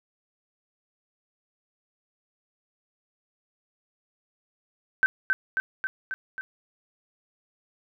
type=tone with echo; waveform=sine; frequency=1541 Hz; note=G6; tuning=30 cents flat; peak=-16 dBFS; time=5.03-5.06 s; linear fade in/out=0 ms; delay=270 ms; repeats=5; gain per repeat=-3 dB; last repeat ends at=6.41 s; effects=none